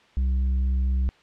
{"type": "tone with tanh clipping", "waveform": "triangle", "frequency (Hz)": 64.6, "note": "C2", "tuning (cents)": -21, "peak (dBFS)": -21, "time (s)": [0.17, 1.09], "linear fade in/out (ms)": 0, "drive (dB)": 9, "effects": ["white hiss -56 dBFS RMS until 1.22 s", "low-pass 3000 Hz 12 dB/octave"]}